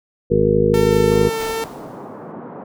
harmonic tone, 52.5 Hz, G#1, 19 cents sharp, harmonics 1 / 2 / 3 / 4 / 5 / 7 / 8 / 9, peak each -26 / -24 / -21 / -22 / -26 / -20 / -20 / -16 dBFS, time 0.3-1.3 s, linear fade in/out 20 ms
sawtooth tone with vibrato, 448.9 Hz, A4, 35 cents sharp, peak -17 dBFS, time 0.74-1.64 s, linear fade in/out 0 ms, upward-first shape triangle, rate 2.5 Hz, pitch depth 9 cents each way
pink band-pass noise, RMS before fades -34 dBFS, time 1.11-2.64 s, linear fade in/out 5 ms, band 160 to 1100 Hz, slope 24 dB/octave
pink noise with exponential decay, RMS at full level -32 dBFS, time 1.4-2.32 s, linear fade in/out 1 ms, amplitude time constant 200 ms
effects none

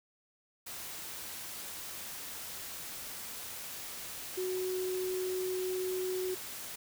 sine tone in noise, 370 Hz, F#4, in tune, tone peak -32 dBFS, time 4.37-6.35 s, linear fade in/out 10 ms, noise white, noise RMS -43 dBFS, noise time 0.66-6.76 s, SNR +8 dB, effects none

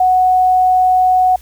sine tone, 739 Hz, F#5, 2 cents flat, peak -8 dBFS, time 0-1.36 s, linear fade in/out 5 ms, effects added 60 Hz sine -38 dBFS peak until 1.41 s + white hiss -46 dBFS RMS until 1.41 s

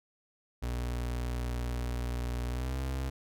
35% pulse tone with pitch glide, 60.6 to 65.7 Hz, B1 to C2, -32 to +8 cents, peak -30 dBFS, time 0.62-3.1 s, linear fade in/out 10 ms, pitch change +140 cents, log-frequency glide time 2.5-2.79 s, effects none

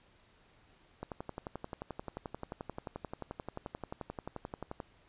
click train, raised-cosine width 1 ms, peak -25 dBFS, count 44, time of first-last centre 1.03-4.802 s, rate 11.4 Hz, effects pink hiss -65 dBFS RMS until 5.08 s + resampled to 8000 Hz

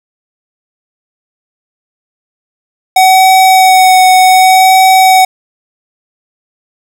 square tone with vibrato, 750 Hz, F#5, 23 cents sharp, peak -3 dBFS, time 2.96-5.25 s, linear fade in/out 5 ms, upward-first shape sine, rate 0.66 Hz, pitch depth 15 cents each way, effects none

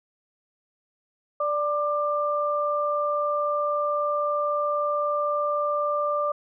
sine tone pair together, 587.3 / 1188.9 Hz, D5 / D6, 0 / +21 cents, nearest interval octave, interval 1221 cents, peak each -25 dBFS, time 1.4-6.32 s, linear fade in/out 5 ms, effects none

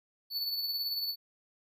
square tone with tremolo, 4461 Hz, C#8, 10 cents sharp, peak -30 dBFS, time 0.3-1.16 s, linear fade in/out 50 ms, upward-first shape triangle, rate 18 Hz, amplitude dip 50%, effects none

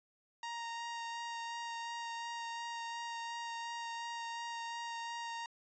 sawtooth tone with vibrato, 932.3 Hz, A#5, in tune, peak -36 dBFS, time 0.43-5.46 s, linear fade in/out 2 ms, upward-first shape sine, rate 2.8 Hz, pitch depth 10 cents each way, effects resampled to 16000 Hz

